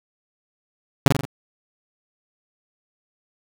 sawtooth tone with echo, 138.59 Hz, C#3, in tune, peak -5 dBFS, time 1.06-1.08 s, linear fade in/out 0 ms, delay 43 ms, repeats 4, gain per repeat -5 dB, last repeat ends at 1.252 s, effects none

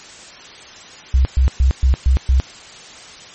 sine tone bursts, 65.2 Hz, C2, 5 cents flat, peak -9 dBFS, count 6, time 1.14-2.4 s, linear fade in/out 0 ms, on 110 ms, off 120 ms, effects white hiss -38 dBFS RMS until 3.34 s + MP3 32 kbps

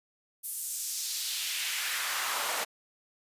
pink noise with high-pass filter sweep, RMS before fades -33 dBFS, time 0.43-2.65 s, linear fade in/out 20 ms, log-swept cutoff 11000 to 680 Hz, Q 1.4, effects resampled to 32000 Hz

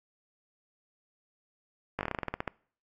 slowing click train, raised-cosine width 0.5 ms, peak -16 dBFS, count 13, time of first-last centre 1.99-2.477 s, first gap 19 ms, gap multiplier 1.13, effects noise-tail reverb RT60 0.5 s tail -24 dB re dry + AAC 64 kbps

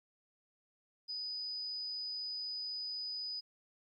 sine tone, 4978 Hz, D#8, in tune, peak -38 dBFS, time 1.08-3.41 s, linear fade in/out 20 ms, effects 13-bit

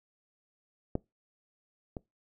clicks, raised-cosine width 2 ms, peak -16 / -24 dBFS, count 2, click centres 0.954 / 1.968 s, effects noise-tail reverb RT60 0.2 s tail -23 dB re dry

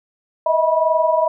sine tone cluster, 627 / 649 / 975 Hz, D#5 / E5 / B5, +13 / -27 / -23 cents, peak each -18 dBFS, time 0.46-1.28 s, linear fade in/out 5 ms, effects none

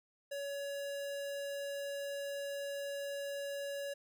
square tone, 563 Hz, C#5, 27 cents sharp, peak -39 dBFS, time 0.31-3.94 s, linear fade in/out 10 ms, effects none

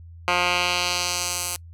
10% pulse tone with band-pass filter sweep, 177.4 Hz, F3, 27 cents sharp, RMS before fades -24 dBFS, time 0.28-1.56 s, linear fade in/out 0 ms, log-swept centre 1900 to 10000 Hz, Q 1.2, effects noise-tail reverb RT60 0.1 s tail -26 dB re dry + added 84 Hz sine -40 dBFS peak until 1.73 s

